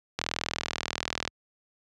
click train, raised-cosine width 0.2 ms, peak -10 dBFS, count 45, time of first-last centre 0.19-1.276 s, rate 40.5 Hz, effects high-pass 60 Hz 12 dB/octave + resampled to 22050 Hz

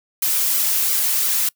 blue noise with flanger, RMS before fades -19 dBFS, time 0.22-1.49 s, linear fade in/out 5 ms, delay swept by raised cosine 1.1 to 3.7 ms, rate 2.9 Hz, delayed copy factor -0.6, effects noise-tail reverb RT60 0.1 s tail -24 dB re dry

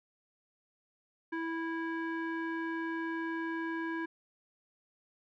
square tone with low-pass filter, 328.4 Hz, E4, 6 cents flat, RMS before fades -36 dBFS, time 1.32-4.06 s, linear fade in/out 10 ms, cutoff 1700 Hz, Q 2.9, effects none

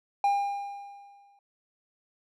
triangle tone with exponential decay, 804 Hz, G5, 44 cents sharp, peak -18 dBFS, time 0.24-1.39 s, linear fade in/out 2 ms, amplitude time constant 250 ms, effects none

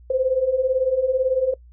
sine beating tone pair, 505 / 523 Hz, B4 / C5, +39 / -1 cents, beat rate 18 Hz, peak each -23 / -19 dBFS, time 0.1-1.54 s, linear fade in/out 5 ms, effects noise-tail reverb RT60 0.1 s tail -22 dB re dry + added 60 Hz sine -44 dBFS peak until 1.72 s

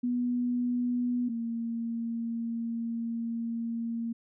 sine tone pair in turn, 244.7 / 231 Hz, B3 / A#3, -16 / -16 cents, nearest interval minor second, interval 100 cents, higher first, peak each -26 / -30 dBFS, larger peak first, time 0.03-1.29 / 1.29-4.13 s, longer second, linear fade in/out 10 ms, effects none

